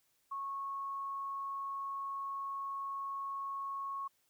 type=tone; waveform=sine; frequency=1100 Hz; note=C#6; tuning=14 cents flat; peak=-37 dBFS; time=0.31-4.08 s; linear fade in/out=10 ms; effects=white hiss -75 dBFS RMS until 4.29 s